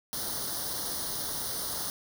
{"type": "noise with comb filter", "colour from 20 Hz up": "white", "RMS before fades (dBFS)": -34, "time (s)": [0.13, 1.9], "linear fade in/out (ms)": 0, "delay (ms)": 0.2, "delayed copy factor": 0.9, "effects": []}